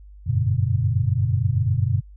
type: tone cluster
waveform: sine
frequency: 92.4 / 100.7 / 119.1 / 143.3 Hz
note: F#2 / G2 / A#2 / D3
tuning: -2 / +47 / +38 / -42 cents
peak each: -23 / -25 / -21 / -26 dBFS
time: 0.26-2.01 s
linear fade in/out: 20 ms
effects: added 50 Hz sine -41 dBFS peak until 2.16 s